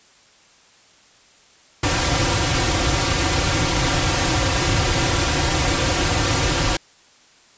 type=noise with comb filter; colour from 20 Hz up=pink; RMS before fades=-19 dBFS; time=1.83-6.77 s; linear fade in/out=5 ms; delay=4.7 ms; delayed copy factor=-0.95; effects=white hiss -52 dBFS RMS until 7.57 s + resampled to 16000 Hz